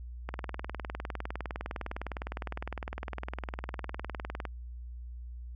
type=click train; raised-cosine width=0.5 ms; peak=-21 dBFS; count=83; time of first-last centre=0.29-4.452 s; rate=19.7 Hz; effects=added 60 Hz sine -40 dBFS peak until 5.55 s